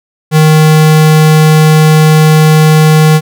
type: tone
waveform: square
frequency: 155.56 Hz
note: D#3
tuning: in tune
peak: -3 dBFS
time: 0.31-3.21 s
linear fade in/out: 50 ms
effects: none